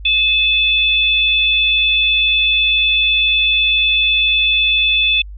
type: tone pair together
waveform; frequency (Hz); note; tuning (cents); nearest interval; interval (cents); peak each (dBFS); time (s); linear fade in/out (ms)
sine; 2590 / 3482; E7 / A7; -31 / -19; perfect fourth; 512; -14; 0.05-5.22; 5
effects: added 50 Hz sine -29 dBFS peak until 5.37 s